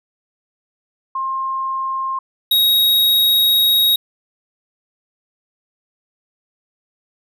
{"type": "tone pair in turn", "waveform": ["sine", "square"], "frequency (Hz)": [1062, 3785], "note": ["C6", "A#7"], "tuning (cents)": [25, 26], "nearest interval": "octave + minor seventh", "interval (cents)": 2201, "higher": "second", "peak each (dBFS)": [-19, -12], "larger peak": "second", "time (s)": [[1.15, 2.19], [2.51, 3.96]], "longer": "second", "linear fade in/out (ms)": 5, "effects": []}